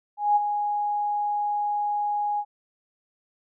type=tone with ADSR envelope; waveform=sine; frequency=828 Hz; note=G#5; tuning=5 cents flat; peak=-15 dBFS; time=0.17-2.45 s; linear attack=190 ms; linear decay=24 ms; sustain=-8 dB; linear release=59 ms; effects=none